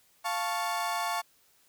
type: chord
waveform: 35% pulse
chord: F augmented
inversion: none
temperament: equal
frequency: 698.5 / 880 / 1108.7 Hz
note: F5 / A5 / C#6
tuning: 0 / 0 / 0 cents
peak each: -32 dBFS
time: 0.24-1.22 s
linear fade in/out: 20 ms
effects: white hiss -65 dBFS RMS until 1.68 s